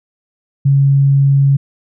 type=tone; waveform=sine; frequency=138.59 Hz; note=C#3; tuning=in tune; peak=-7 dBFS; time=0.65-1.57 s; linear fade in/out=10 ms; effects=none